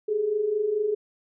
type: tone pair together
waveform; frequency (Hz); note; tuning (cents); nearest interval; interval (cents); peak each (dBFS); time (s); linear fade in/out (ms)
sine; 400.4 / 425; G4 / G#4; +37 / +40; minor second; 103; -30 / -23; 0.08-0.95; 10
effects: none